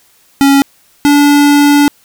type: tone pair in turn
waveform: square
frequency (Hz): 277.2 / 288.7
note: C#4 / D4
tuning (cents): 0 / -30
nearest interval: minor second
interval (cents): 70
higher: second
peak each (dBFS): -5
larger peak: neither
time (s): 0.41-0.62 / 1.05-1.88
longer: second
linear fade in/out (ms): 0
effects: white hiss -49 dBFS RMS until 2.04 s